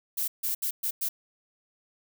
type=noise bursts at uneven times; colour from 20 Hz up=violet; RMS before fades=-29 dBFS; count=5; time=0.17-0.28 / 0.43-0.55 / 0.62-0.71 / 0.83-0.91 / 1.01-1.09 s; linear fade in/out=10 ms; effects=none